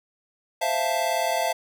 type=chord; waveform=square; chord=F major seventh; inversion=second; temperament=equal; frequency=523.3 / 659.3 / 698.5 / 880 Hz; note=C5 / E5 / F5 / A5; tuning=0 / 0 / 0 / 0 cents; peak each=-33 / -27 / -28 / -29 dBFS; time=0.61-1.53 s; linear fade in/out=10 ms; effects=none